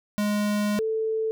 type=tone pair in turn; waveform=square / sine; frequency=207.7 / 441.5 Hz; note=G#3 / A4; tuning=0 / +6 cents; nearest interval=octave + minor second; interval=1306 cents; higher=second; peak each=-23 dBFS; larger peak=neither; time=0.18-0.79 / 0.79-1.31 s; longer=first; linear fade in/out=0 ms; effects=none